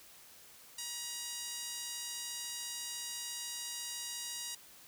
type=tone with band-pass filter; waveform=5% pulse; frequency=954 Hz; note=A#5; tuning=40 cents sharp; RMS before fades=-42 dBFS; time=0.78-4.55 s; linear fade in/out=5 ms; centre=5900 Hz; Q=0.66; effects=white hiss -57 dBFS RMS until 4.87 s